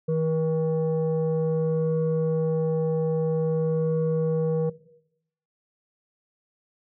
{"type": "tone pair together", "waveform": "sine", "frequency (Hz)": [160, 479.5], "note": ["D#3", "A#4"], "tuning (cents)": [49, 49], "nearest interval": "octave + perfect fifth", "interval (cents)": 1900, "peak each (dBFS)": -23, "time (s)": [0.08, 4.7], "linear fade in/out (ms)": 10, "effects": ["noise-tail reverb RT60 0.8 s tail -18 dB re dry", "tanh soft clip ceiling -18 dBFS"]}